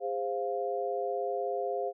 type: chord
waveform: sine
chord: F minor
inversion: first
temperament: equal with one note detuned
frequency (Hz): 407 / 523.3 / 698.5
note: Ab4 / C5 / F5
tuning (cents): -35 / 0 / 0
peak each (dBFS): -34 / -34 / -34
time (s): 0-1.93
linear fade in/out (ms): 50
effects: none